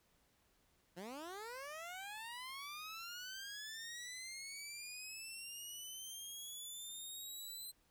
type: linear sweep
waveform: 15% pulse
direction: up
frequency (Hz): 164.81 to 4080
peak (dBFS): -40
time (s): 0.96-7.72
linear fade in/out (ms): 20
effects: pink hiss -75 dBFS RMS until 7.9 s